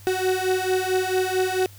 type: beating tone pair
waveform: 35% pulse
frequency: 370.2 / 374.7 Hz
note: F#4 / F#4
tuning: +1 / +22 cents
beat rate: 4.5 Hz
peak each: -22 dBFS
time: 0.07-1.66 s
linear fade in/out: 0 ms
effects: added 98 Hz sine -44 dBFS peak until 1.78 s + white hiss -50 dBFS RMS until 1.78 s